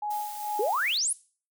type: tone with tremolo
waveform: sine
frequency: 837 Hz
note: G#5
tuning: 13 cents sharp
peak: -27 dBFS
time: 0.02-0.72 s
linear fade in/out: 5 ms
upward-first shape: sine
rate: 2.3 Hz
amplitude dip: 65%
type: noise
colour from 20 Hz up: blue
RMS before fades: -42 dBFS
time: 0.1-0.98 s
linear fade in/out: 10 ms
type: exponential sweep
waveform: sine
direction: up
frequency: 376.1 to 11175 Hz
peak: -24 dBFS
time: 0.59-1.13 s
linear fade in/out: 5 ms
effects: noise-tail reverb RT60 0.4 s tail -20 dB re dry